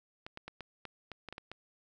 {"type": "clicks", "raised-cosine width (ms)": 0.3, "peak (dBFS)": -27, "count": 10, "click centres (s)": [0.265, 0.374, 0.48, 0.607, 0.853, 1.117, 1.287, 1.326, 1.381, 1.516], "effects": []}